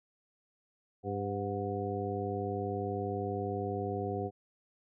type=harmonic tone with a mistuned harmonic; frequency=100 Hz; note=G2; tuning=35 cents sharp; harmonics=1 / 2 / 3 / 4 / 5 / 7; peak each=-38 / -41 / -42 / -37 / -40 / -39 dBFS; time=1.03-4.31 s; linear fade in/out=50 ms; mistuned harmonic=7; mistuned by=+67 cents; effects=none